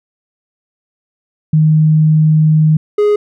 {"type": "tone pair in turn", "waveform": ["sine", "triangle"], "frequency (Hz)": [155.56, 416.2], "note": ["D#3", "G#4"], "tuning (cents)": [0, 4], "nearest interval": "octave + perfect fourth", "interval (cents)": 1704, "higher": "second", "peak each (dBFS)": -6, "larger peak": "neither", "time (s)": [[1.53, 2.77], [2.98, 3.16]], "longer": "first", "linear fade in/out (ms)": 5, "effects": []}